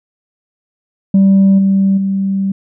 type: tone with level steps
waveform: sine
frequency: 194.5 Hz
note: G3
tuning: 13 cents flat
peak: -3 / -7 / -12 dBFS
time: 1.14-2.52 s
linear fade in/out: 5 ms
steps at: 1.58 / 1.97 s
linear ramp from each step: 10 ms
effects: tanh soft clip ceiling -4 dBFS